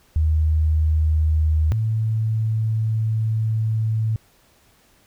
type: tone pair in turn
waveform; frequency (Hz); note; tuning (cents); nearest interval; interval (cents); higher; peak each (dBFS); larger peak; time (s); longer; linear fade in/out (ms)
sine; 78.1 / 110.45; D#2 / A2; +7 / +7; tritone; 600; second; -15 / -18; first; 0.16-1.72 / 1.72-4.16; second; 0
effects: pink hiss -57 dBFS RMS until 5.06 s